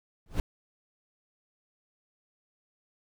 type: noise with exponential growth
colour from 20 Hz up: brown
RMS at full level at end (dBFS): -23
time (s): 0.26-0.4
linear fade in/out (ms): 1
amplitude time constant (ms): 29
effects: none